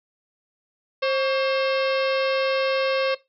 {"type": "harmonic tone with a mistuned harmonic", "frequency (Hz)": 532, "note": "C5", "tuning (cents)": 29, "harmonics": [1, 2, 3, 4, 5, 6, 7, 8, 9, 10], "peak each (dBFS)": [-21, -29, -33, -33, -31, -36, -35, -36, -41, -41], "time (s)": [1.02, 3.15], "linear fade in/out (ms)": 10, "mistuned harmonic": 2, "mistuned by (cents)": 100, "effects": ["noise-tail reverb RT60 0.2 s tail -18 dB re dry"]}